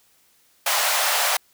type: high-pass noise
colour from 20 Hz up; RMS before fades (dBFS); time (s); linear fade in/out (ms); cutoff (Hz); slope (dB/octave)
pink; -21; 0.66-1.37; 5; 590; 48
effects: white hiss -60 dBFS RMS until 1.53 s